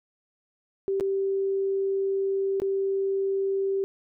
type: tone with dropouts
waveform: sine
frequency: 389.9 Hz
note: G4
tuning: 9 cents flat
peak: -23 dBFS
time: 0.88-3.84 s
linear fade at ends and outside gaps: 0 ms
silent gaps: 0.999-1.008 / 2.6-2.619 s
effects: none